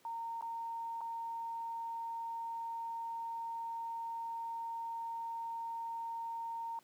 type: tone with dropouts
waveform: sine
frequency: 920 Hz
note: A#5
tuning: 23 cents flat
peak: -38 dBFS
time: 0.05-6.79 s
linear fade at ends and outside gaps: 1 ms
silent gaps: 0.411-0.424 / 1.008-1.014 s
effects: pink hiss -67 dBFS RMS until 6.83 s + high-pass 200 Hz 12 dB/octave